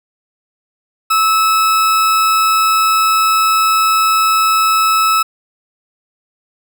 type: tone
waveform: 40% pulse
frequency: 1300 Hz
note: E6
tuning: 24 cents flat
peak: -9 dBFS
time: 1.1-5.23 s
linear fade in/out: 10 ms
effects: none